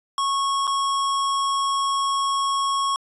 square tone with dropouts, 1100 Hz, C#6, 14 cents flat, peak -21 dBFS, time 0.18-2.96 s, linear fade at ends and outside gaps 1 ms, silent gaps 0.67-0.676 s, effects resampled to 24000 Hz

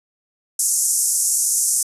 white band-pass noise, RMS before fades -19 dBFS, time 0.59-1.83 s, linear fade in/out 5 ms, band 6000 to 11000 Hz, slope 48 dB/octave, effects resampled to 32000 Hz

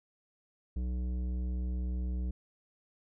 triangle tone with tanh clipping, 61.74 Hz, B1, in tune, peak -33 dBFS, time 0.76-2.31 s, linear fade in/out 5 ms, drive 16 dB, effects none

